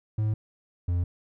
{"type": "tone pair in turn", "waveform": "triangle", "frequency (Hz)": [107.8, 87.6], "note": ["A2", "F2"], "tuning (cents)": [-35, 6], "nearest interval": "major third", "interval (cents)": 359, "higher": "first", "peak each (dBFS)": -21, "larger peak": "neither", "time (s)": [[0.18, 0.34], [0.88, 1.04]], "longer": "neither", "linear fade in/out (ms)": 5, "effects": []}